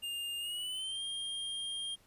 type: tone with pitch glide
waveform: square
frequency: 2812 to 3212 Hz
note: F7 to G7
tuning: +11 to +41 cents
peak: -37 dBFS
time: 0.02-1.96 s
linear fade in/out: 20 ms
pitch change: +230 cents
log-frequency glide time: 0.39-1.03 s
effects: pink hiss -66 dBFS RMS until 2.06 s + resampled to 32000 Hz